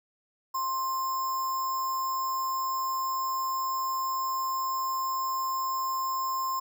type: tone with sample-and-hold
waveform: sine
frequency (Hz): 1051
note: C6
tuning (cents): +7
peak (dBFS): -27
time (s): 0.54-6.6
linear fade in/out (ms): 10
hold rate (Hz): 6300
effects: none